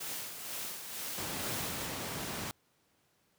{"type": "noise with tremolo", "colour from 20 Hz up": "white", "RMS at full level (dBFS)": -39, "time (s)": [0, 1.87], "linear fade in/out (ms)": 10, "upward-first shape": "sine", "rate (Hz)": 2.1, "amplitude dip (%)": 50}
{"type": "noise", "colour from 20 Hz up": "pink", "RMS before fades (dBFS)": -38, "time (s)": [1.18, 2.51], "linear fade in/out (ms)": 0}
{"effects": ["pink hiss -72 dBFS RMS until 3.38 s", "high-pass 100 Hz 12 dB/octave"]}